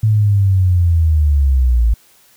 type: linear sweep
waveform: sine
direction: down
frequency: 110 to 54.6 Hz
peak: -9 dBFS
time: 0.03-1.94 s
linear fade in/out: 5 ms
effects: white hiss -50 dBFS RMS until 2.36 s